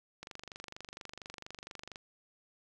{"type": "click train", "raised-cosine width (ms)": 0.2, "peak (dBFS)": -27, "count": 43, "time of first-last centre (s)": [0.23, 1.958], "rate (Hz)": 24.3, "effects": []}